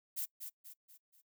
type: noise with echo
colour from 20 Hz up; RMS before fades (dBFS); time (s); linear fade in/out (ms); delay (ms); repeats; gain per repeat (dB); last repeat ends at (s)
violet; -38; 0.16-0.26; 20; 240; 4; -7; 1.22
effects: noise-tail reverb RT60 0.1 s tail -23 dB re dry